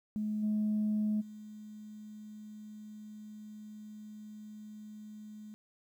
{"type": "tone with level steps", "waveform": "sine", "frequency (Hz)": 212.6, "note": "G#3", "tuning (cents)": 41, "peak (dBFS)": [-31, -27, -45], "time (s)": [0.16, 5.54], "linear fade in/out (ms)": 0, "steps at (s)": [0.42, 1.2], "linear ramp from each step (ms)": 20, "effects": ["tanh soft clip ceiling -25 dBFS", "11-bit"]}